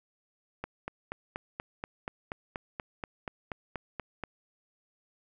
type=click train; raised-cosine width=0.5 ms; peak=-20 dBFS; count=16; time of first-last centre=0.64-4.237 s; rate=4.17 Hz; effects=none